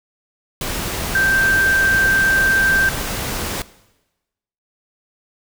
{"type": "tone in noise", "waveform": "sine", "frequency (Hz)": 1568, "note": "G6", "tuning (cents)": 0, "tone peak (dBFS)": -13, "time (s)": [1.15, 2.89], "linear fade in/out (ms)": 2, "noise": "pink", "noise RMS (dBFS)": -24, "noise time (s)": [0.61, 3.62], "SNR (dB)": 8, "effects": ["noise-tail reverb RT60 1.0 s tail -18 dB re dry"]}